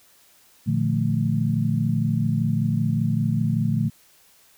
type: chord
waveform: sine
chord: Bb major seventh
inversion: none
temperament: equal with one note detuned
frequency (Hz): 116.54 / 149.57 / 174.61 / 220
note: Bb2 / D3 / F3 / A3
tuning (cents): 0 / +32 / 0 / 0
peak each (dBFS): -24 / -24 / -27 / -25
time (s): 0.66-3.9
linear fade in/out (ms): 20
effects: white hiss -56 dBFS RMS until 4.57 s